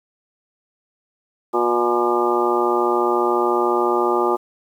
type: harmonic tone with a mistuned harmonic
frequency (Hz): 120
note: B2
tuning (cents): -49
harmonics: 2 / 3 / 4 / 5 / 6 / 7 / 8 / 9 / 10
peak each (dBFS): -31 / -19 / -26 / -27 / -29 / -23 / -29 / -30 / -23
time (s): 1.53-4.37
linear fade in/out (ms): 20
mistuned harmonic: 9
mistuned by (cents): -42
effects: 8-bit